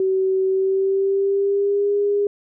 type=tone with pitch glide; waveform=sine; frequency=379.9 to 407.2 Hz; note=F#4 to G#4; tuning=+46 to -34 cents; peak=-16 dBFS; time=0-2.27 s; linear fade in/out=2 ms; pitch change=+120 cents; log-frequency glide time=0.46-1.94 s; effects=none